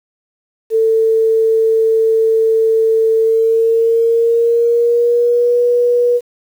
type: tone with pitch glide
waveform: sine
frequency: 446.4 to 484 Hz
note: A4 to B4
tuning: +25 to -35 cents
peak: -9 dBFS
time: 0.7-6.21 s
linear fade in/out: 50 ms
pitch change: +140 cents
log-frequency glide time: 3.17-5.6 s
effects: 7-bit